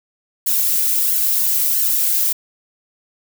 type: noise with flanger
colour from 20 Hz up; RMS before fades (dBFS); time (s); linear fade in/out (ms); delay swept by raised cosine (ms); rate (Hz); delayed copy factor
violet; -17; 0.46-2.33; 10; 0.81 to 3.61; 1.5; -0.7
effects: none